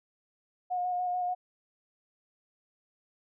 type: tone with vibrato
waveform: sine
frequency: 721 Hz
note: F#5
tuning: 45 cents flat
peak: -28 dBFS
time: 0.7-1.35 s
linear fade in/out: 20 ms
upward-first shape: square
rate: 6.8 Hz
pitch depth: 15 cents each way
effects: none